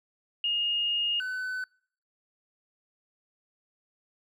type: tone pair in turn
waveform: sine / triangle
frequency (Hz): 2848 / 1508.7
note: F7 / F#6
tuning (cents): +33 / +33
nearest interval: major seventh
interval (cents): 1100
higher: first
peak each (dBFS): -25 / -29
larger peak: first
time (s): 0.44-1.2 / 1.2-1.64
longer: first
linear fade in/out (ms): 2
effects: noise-tail reverb RT60 0.6 s tail -26 dB re dry